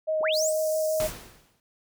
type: tone with vibrato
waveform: sine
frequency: 626 Hz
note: D#5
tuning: 10 cents sharp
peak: -23 dBFS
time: 0.07-1.08 s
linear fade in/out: 20 ms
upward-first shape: sine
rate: 6 Hz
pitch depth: 9 cents each way
type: linear sweep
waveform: sine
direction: up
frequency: 39.81 to 8920 Hz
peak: -26 dBFS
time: 0.2-0.53 s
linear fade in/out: 50 ms
type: high-pass noise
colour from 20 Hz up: pink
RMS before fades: -38 dBFS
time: 0.32-1.13 s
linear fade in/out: 50 ms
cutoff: 5300 Hz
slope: 48 dB/octave
type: noise with exponential decay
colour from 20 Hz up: pink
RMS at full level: -31 dBFS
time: 1-1.6 s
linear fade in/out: 1 ms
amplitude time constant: 130 ms
effects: none